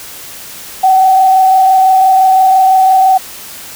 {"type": "tone with frequency modulation", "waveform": "sine", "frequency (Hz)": 759, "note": "F#5", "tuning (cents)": 44, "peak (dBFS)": -4, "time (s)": [0.83, 3.18], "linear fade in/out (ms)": 10, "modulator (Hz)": 25.9, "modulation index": 0.54, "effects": ["white hiss -29 dBFS RMS until 3.75 s"]}